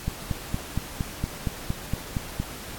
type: click train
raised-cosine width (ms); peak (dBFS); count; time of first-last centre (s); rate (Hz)
5; -13; 11; 0.08-2.4; 4.31
effects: pink hiss -39 dBFS RMS until 2.78 s + AAC 64 kbps